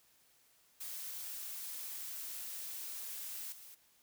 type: noise with level steps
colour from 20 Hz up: blue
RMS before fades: -44 / -54 dBFS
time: 0.8-3.75 s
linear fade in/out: 10 ms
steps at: 3.52 s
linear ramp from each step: 5 ms
effects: white hiss -69 dBFS RMS until 4.02 s